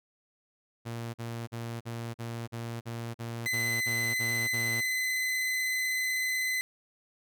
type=tone bursts; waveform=sawtooth; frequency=116.54 Hz; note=A#2; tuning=in tune; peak=-31 dBFS; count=12; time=0.85-4.814 s; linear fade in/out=20 ms; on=290 ms; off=44 ms
type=tone; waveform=40% pulse; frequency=2029 Hz; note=B6; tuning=46 cents sharp; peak=-27 dBFS; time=3.46-6.61 s; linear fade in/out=0 ms
effects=none